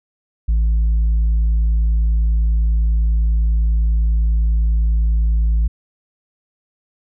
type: tone with tanh clipping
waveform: triangle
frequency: 55 Hz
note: A1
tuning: in tune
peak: -13 dBFS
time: 0.48-5.68 s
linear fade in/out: 10 ms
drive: 7 dB
effects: none